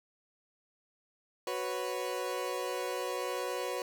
30% pulse chord, F# suspended fourth, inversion none, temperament equal, 370 / 493.9 / 554.4 Hz, F#4 / B4 / C#5, 0 / 0 / 0 cents, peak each -36 / -34 / -36 dBFS, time 1.47-3.82 s, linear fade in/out 2 ms, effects 11-bit

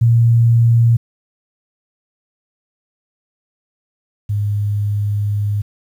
sine tone pair in turn, 116.54 / 103.17 Hz, A#2 / G#2, 0 / -11 cents, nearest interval major second, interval 211 cents, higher first, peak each -8 / -15 dBFS, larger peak first, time 0.01-0.97 / 4.29-5.62 s, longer second, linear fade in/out 10 ms, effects 8-bit

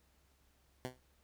10% pulse tone with exponential decay, 127 Hz, B2, 49 cents sharp, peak -28 dBFS, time 0.85-1 s, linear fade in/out 0 ms, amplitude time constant 31 ms, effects added 67 Hz sine -70 dBFS peak until 1.23 s + pink hiss -73 dBFS RMS until 1.23 s

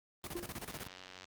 pink noise with tremolo, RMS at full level -41 dBFS, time 0.24-0.87 s, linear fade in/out 0 ms, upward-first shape square, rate 16 Hz, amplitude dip 75%
triangle tone with exponential decay, 349.2 Hz, F4, in tune, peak -32 dBFS, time 0.35-0.55 s, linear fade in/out 5 ms, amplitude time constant 43 ms
click train, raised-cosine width 0.2 ms, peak -31 dBFS, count 53, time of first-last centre 0.68-1.243 s, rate 92.4 Hz
effects high-pass 60 Hz 12 dB/octave + Opus 24 kbps

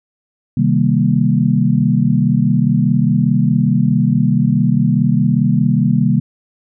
sine chord, C minor seventh, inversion none, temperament equal, 130.81 / 155.56 / 196 / 233.1 Hz, C3 / Eb3 / G3 / Bb3, 0 / 0 / 0 / 0 cents, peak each -16 dBFS, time 0.57-6.2 s, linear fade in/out 5 ms, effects none

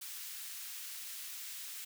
white high-pass noise, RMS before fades -45 dBFS, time 0.01-1.85 s, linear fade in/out 10 ms, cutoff 1800 Hz, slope 12 dB/octave, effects none

